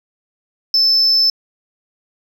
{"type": "tone", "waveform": "triangle", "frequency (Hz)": 5270, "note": "E8", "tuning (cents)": -1, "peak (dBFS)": -8, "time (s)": [0.74, 1.3], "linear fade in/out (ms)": 2, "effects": ["tanh soft clip ceiling -6 dBFS"]}